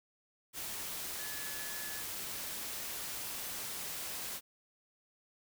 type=tone in noise; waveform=sine; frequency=1712 Hz; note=A6; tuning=48 cents flat; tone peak=-47 dBFS; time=1.17-2.05 s; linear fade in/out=50 ms; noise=white; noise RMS=-41 dBFS; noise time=0.53-4.41 s; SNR=-9 dB; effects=none